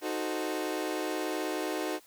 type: chord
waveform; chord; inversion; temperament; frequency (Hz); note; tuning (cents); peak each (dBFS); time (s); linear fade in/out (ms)
30% pulse; D# diminished seventh; none; equal; 311.1 / 370 / 440 / 523.3; D#4 / F#4 / A4 / C5; 0 / 0 / 0 / 0; -32 / -33 / -36 / -37; 0.01-2; 50
effects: white hiss -59 dBFS RMS until 2.06 s